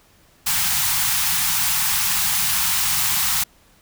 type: band-stop noise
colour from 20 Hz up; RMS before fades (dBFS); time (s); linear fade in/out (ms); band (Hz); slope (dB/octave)
white; -20; 0.46-3.44; 10; 200 to 750; 96
effects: pink hiss -55 dBFS RMS until 3.81 s